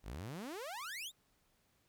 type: exponential sweep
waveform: sawtooth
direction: up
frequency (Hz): 43.65 to 3905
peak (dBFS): -39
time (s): 0.03-1.12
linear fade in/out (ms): 50
effects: pink hiss -75 dBFS RMS until 1.88 s